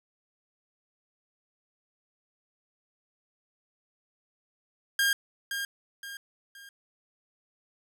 sawtooth tone with echo, 1613 Hz, G6, 49 cents sharp, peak -19 dBFS, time 4.99-5.13 s, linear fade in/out 2 ms, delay 520 ms, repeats 3, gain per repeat -8 dB, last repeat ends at 6.69 s, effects none

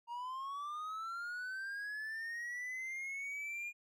triangle linear sweep, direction up, 932.3 to 2430 Hz, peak -38 dBFS, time 0.07-3.73 s, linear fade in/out 50 ms, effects none

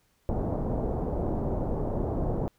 pink low-pass noise, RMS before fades -29 dBFS, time 0.29-2.48 s, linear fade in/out 0 ms, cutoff 750 Hz, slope 24 dB/octave, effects pink hiss -69 dBFS RMS until 2.58 s

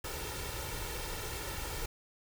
pink noise with comb filter, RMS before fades -39 dBFS, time 0.04-1.86 s, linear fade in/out 5 ms, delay 2.2 ms, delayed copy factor +0.65, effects none

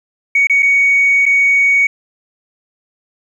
sine tone with dropouts, 2237 Hz, C#7, 15 cents sharp, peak -7 dBFS, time 0.35-1.87 s, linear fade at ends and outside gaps 5 ms, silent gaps 0.471-0.497 / 0.624-0.628 / 1.256-1.262 s, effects tanh soft clip ceiling -4 dBFS + 8-bit

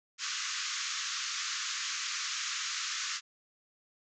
white band-pass noise, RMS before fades -36 dBFS, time 0.18-3.21 s, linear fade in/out 50 ms, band 1100 to 7100 Hz, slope 96 dB/octave, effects none

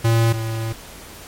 square tone pair in turn, 114.4 / 112.56 Hz, A#2 / A2, -32 / +40 cents, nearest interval unison, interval 28 cents, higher first, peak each -14 / -23 dBFS, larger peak first, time 0.04-0.33 / 0.33-0.73 s, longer second, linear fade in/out 10 ms, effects pink hiss -39 dBFS RMS until 1.27 s + MP3 64 kbps

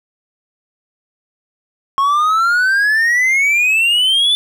triangle exponential sweep, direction up, 1084 to 3520 Hz, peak -9 dBFS, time 1.98-4.35 s, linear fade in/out 0 ms, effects none

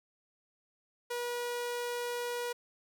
sawtooth tone, 482.9 Hz, B4, 39 cents flat, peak -30 dBFS, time 1.1-2.53 s, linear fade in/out 10 ms, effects none

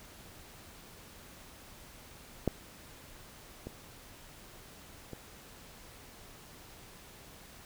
clicks, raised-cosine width 2 ms, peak -14 / -27 / -28 dBFS, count 3, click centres 2.477 / 3.67 / 5.133 s, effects pink hiss -53 dBFS RMS until 7.65 s

